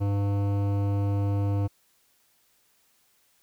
sine tone with hard clipping, 100.4 Hz, G2, 42 cents sharp, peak -25 dBFS, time 0-1.68 s, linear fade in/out 20 ms, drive 15 dB, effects white hiss -66 dBFS RMS until 3.42 s

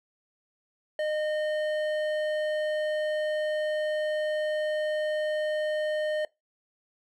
sine tone with hard clipping, 612 Hz, D#5, 29 cents flat, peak -28 dBFS, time 0.99-6.25 s, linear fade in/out 2 ms, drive 10 dB, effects noise-tail reverb RT60 0.2 s tail -22 dB re dry

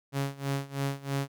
sawtooth tone with tremolo, 138.59 Hz, C#3, in tune, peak -23 dBFS, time 0.12-1.28 s, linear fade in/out 50 ms, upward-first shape sine, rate 3.1 Hz, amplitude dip 90%, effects none

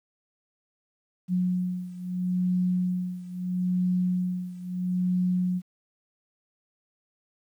sine beating tone pair, 181 / 181.76 Hz, F#3 / F#3, -38 / -31 cents, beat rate 0.76 Hz, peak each -26 / -29 dBFS, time 1.28-5.62 s, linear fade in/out 50 ms, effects 10-bit

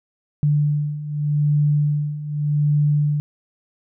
sine beating tone pair, 147.1 / 147.94 Hz, D3 / D3, +3 / +13 cents, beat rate 0.84 Hz, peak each -22 / -18 dBFS, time 0.43-3.2 s, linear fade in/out 0 ms, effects none

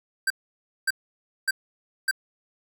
square tone bursts, 1568 Hz, G6, in tune, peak -21 dBFS, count 4, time 0.27-2.112 s, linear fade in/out 5 ms, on 33 ms, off 570 ms, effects none

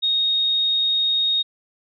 sine tone, 3729 Hz, A#7, in tune, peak -17 dBFS, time 0.02-1.43 s, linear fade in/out 20 ms, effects none

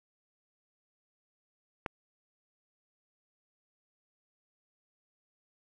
click, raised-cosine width 0.5 ms, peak -18 dBFS, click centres 1.862 s, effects none

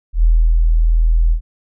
sine tone with ADSR envelope, 40.76 Hz, E1, 19 cents flat, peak -7 dBFS, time 0.13-1.41 s, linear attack 100 ms, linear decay 300 ms, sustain -2 dB, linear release 92 ms, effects none

